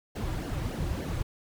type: noise with flanger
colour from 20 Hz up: brown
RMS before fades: -32 dBFS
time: 0.15-1.23 s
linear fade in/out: 10 ms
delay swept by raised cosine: 0.8 to 4.7 ms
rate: 3.4 Hz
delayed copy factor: -0.85
effects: none